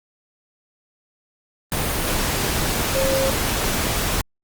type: tone in noise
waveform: sine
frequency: 535 Hz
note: C5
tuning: 38 cents sharp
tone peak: -19 dBFS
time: 2.95-3.3 s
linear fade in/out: 0 ms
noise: pink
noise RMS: -22 dBFS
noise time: 1.72-4.21 s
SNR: 0 dB
effects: Opus 32 kbps